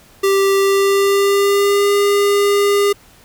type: tone with pitch glide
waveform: square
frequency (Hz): 392 to 404.9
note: G4 to G#4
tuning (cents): 0 to -44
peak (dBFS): -12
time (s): 0.23-2.93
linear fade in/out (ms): 10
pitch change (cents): +56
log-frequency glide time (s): 0.58-1.91
effects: pink hiss -47 dBFS RMS until 3.24 s